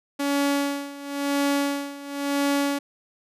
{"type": "tone with tremolo", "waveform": "sawtooth", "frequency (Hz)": 282.5, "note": "C#4", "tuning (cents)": 33, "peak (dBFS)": -16, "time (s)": [0.19, 2.79], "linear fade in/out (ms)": 10, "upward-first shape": "sine", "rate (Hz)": 0.97, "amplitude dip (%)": 85, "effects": ["resampled to 32000 Hz"]}